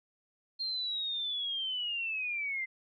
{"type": "linear sweep", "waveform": "sine", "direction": "down", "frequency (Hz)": [4220, 2057], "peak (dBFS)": -32, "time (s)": [0.59, 2.66], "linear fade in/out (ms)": 20, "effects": []}